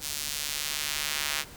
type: tone with high-pass filter sweep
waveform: square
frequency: 73.42 Hz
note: D2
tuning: in tune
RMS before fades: -32 dBFS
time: 0-1.45 s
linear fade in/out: 50 ms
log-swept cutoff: 4900 to 2000 Hz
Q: 0.75
effects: pink hiss -47 dBFS RMS until 1.56 s